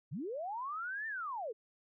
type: linear two-way sweep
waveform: sine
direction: up then down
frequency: 109.1 to 1815 to 396.8 Hz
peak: -37 dBFS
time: 0.11-1.53 s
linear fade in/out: 20 ms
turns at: 1.07 s
effects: none